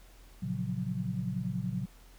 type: chord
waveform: sine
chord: Gb major seventh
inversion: first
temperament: equal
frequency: 116.54 / 138.59 / 174.61 / 185 Hz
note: Bb2 / Db3 / F3 / Gb3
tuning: 0 / 0 / 0 / 0 cents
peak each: -37 / -37 / -38 / -35 dBFS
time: 0.42-1.86 s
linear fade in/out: 10 ms
effects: added 42 Hz sine -53 dBFS peak until 2.18 s + pink hiss -60 dBFS RMS until 2.18 s